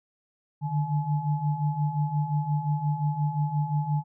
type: tone cluster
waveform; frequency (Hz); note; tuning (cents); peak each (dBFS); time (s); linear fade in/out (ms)
sine; 145.3 / 151 / 853; D3 / D3 / G#5; -18 / +48 / +46; -29 / -26 / -33; 0.61-4.04; 50
effects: none